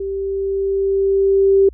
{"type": "tone with level ramp", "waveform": "sine", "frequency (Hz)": 390.9, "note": "G4", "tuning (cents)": -5, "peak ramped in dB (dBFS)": [-21, -8], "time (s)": [0, 1.69], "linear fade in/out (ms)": 5, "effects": ["added 60 Hz sine -36 dBFS peak until 1.73 s"]}